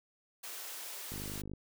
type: high-pass noise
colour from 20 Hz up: white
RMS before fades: -44 dBFS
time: 0.43-1.42 s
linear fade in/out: 10 ms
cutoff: 360 Hz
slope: 24 dB/octave
type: click train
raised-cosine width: 3 ms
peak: -31 dBFS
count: 22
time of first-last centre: 1.12-1.536 s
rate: 50.5 Hz
effects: none